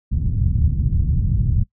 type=low-pass noise; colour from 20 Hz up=white; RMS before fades=-18 dBFS; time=0.11-1.64 s; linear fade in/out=20 ms; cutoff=130 Hz; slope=24 dB/octave; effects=noise-tail reverb RT60 0.1 s tail -21 dB re dry